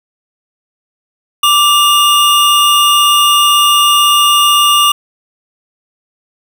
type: tone pair together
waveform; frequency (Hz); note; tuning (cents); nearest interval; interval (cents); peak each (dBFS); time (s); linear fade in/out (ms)
square; 1174.7 / 2834; D6 / F7; 0 / +25; octave + minor third; 1525; -10; 1.43-4.92; 5
effects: none